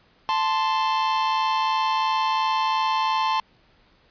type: tone pair together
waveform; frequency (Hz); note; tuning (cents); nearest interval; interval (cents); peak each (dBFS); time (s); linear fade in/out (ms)
45% pulse; 880 / 1042.9; A5 / C6; 0 / -6; minor third; 294; -23; 0.29-3.4; 0
effects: pink hiss -59 dBFS RMS until 4.1 s + resampled to 11025 Hz